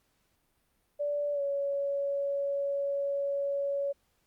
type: tone with pitch glide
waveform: sine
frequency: 581 to 561.2 Hz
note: D5 to C#5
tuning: -19 to +21 cents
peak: -28 dBFS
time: 0.99-3.93 s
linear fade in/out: 20 ms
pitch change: -60 cents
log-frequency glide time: 1.33-1.41 s
effects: pink hiss -73 dBFS RMS until 4.26 s + Opus 48 kbps